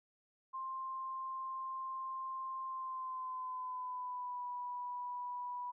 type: tone with pitch glide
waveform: sine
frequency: 1053 to 982.5 Hz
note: C6 to B5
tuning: +11 to -9 cents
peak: -39 dBFS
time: 0.53-5.72 s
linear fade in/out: 20 ms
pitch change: -120 cents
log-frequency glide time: 2.67-4.45 s
effects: none